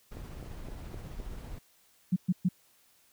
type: noise with tremolo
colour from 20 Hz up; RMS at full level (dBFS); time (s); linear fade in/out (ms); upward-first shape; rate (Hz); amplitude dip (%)
brown; -41; 0.11-1.59; 10; sine; 15; 25
type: click train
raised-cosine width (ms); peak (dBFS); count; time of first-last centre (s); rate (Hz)
2; -31; 5; 0.17-1.201; 3.88
type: tone bursts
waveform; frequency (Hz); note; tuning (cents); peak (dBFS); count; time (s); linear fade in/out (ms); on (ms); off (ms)
sine; 181.8; F#3; -30; -22; 3; 2.12-2.489; 10; 43; 120
effects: white hiss -65 dBFS RMS until 3.12 s